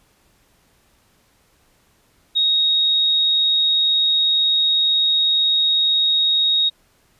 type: tone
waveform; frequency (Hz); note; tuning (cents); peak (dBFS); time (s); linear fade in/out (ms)
sine; 3758; A#7; +13; -14; 2.35-6.7; 20
effects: pink hiss -59 dBFS RMS until 7.19 s + resampled to 32000 Hz